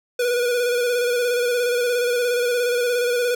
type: tone with vibrato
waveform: square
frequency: 486.2 Hz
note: B4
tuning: 27 cents flat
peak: -19 dBFS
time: 0.19-3.35 s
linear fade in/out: 5 ms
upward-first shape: square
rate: 17 Hz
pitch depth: 29 cents each way
effects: none